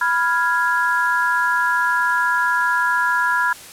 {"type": "chord", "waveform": "sine", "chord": "F diminished", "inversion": "second", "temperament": "equal", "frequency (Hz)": [987.8, 1396.9, 1661.2], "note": ["Cb6", "F6", "Ab6"], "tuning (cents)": [0, 0, 0], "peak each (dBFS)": -20, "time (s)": [0.01, 3.53], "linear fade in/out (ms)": 5, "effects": ["white hiss -39 dBFS RMS until 3.72 s", "low-pass 12000 Hz 12 dB/octave"]}